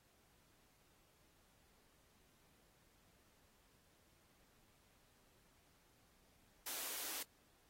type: high-pass noise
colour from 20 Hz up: white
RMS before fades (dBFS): -45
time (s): 6.66-7.23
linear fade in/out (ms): 5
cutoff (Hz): 250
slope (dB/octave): 48
effects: pink hiss -73 dBFS RMS until 7.69 s + AAC 48 kbps